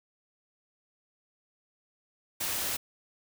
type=noise; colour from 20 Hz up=white; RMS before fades=-32 dBFS; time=2.4-2.77 s; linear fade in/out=10 ms; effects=none